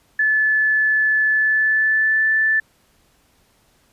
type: tone with pitch glide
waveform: sine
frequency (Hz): 1733 to 1757.2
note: A6 to A6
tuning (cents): -27 to -3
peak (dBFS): -14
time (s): 0.19-2.6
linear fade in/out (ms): 5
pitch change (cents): +24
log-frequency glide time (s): 1.29-2.29
effects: pink hiss -59 dBFS RMS until 3.92 s + resampled to 32000 Hz